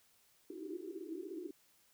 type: band-pass noise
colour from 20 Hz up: pink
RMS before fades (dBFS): -45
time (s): 0.5-1.51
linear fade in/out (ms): 5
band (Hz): 310 to 390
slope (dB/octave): 96
effects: white hiss -70 dBFS RMS until 1.93 s